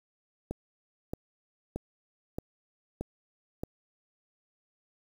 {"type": "click train", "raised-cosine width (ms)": 2, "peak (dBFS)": -20, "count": 6, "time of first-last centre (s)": [0.51, 3.635], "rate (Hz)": 1.6, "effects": ["8-bit"]}